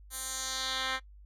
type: tone with band-pass filter sweep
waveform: 10% pulse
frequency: 262.1 Hz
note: C4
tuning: 3 cents sharp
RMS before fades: -35 dBFS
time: 0.1-1 s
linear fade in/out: 50 ms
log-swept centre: 11000 to 2300 Hz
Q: 1.7
effects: noise-tail reverb RT60 0.1 s tail -19 dB re dry + added 50 Hz sine -50 dBFS peak until 1.25 s